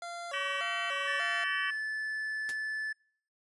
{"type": "tone with vibrato", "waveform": "25% pulse", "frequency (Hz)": 622.3, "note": "D#5", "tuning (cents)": 0, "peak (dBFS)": -35, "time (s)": [0.02, 1.44], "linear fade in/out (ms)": 2, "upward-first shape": "square", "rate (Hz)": 1.7, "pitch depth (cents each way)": 180}
{"type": "harmonic tone", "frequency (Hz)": 381.3, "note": "G4", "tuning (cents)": -48, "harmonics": [3, 4, 5, 6, 7, 8], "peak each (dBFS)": [-38, -39, -37, -42, -41, -39], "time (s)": [0.33, 1.71], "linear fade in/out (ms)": 10}
{"type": "tone with pitch glide", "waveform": "triangle", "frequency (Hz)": [1760, 1740.8], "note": ["A6", "A6"], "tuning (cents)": [0, -19], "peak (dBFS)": -31, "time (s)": [1.07, 2.93], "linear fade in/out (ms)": 10, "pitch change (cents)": -19, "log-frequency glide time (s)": [1.35, 1.7]}
{"type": "noise with exponential decay", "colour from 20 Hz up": "white", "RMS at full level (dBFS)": -37, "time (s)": [2.49, 2.58], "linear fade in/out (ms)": 0, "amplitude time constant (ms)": 18}
{"effects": ["noise-tail reverb RT60 0.6 s tail -26 dB re dry", "resampled to 24000 Hz"]}